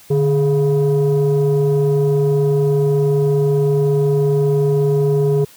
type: tone pair together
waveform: sine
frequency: 147.22 / 416.4 Hz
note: D3 / G#4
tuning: +5 / +5 cents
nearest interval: octave + tritone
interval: 1800 cents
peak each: -13 dBFS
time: 0.1-5.45 s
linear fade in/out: 10 ms
effects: tanh soft clip ceiling -9 dBFS + white hiss -45 dBFS RMS until 5.56 s